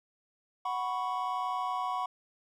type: chord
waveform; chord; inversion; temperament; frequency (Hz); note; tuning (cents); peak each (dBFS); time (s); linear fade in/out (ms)
triangle; F# suspended fourth; none; equal; 740 / 987.8 / 1108.7; F#5 / B5 / C#6; 0 / 0 / 0; -33; 0.65-2.06; 5
effects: none